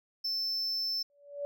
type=tone; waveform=triangle; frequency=5300 Hz; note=E8; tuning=9 cents sharp; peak=-29 dBFS; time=0.24-1.03 s; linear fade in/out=10 ms
type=tone with exponential growth; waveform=sine; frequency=573 Hz; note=D5; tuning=43 cents flat; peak=-30 dBFS; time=1.1-1.45 s; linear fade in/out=0 ms; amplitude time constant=76 ms
effects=none